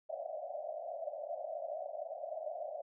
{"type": "band-pass noise", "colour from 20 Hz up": "white", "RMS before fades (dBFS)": -42, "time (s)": [0.09, 2.82], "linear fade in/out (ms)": 10, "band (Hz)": [580, 700], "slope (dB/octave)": 96, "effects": []}